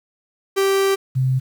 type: tone pair in turn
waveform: 45% pulse / sine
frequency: 390.2 / 130.21 Hz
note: G4 / C3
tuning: -8 / -8 cents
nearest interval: octave + perfect fifth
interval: 1900 cents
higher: first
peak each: -15 dBFS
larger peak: neither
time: 0.56-0.96 / 1.15-1.4 s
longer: first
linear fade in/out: 20 ms
effects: 8-bit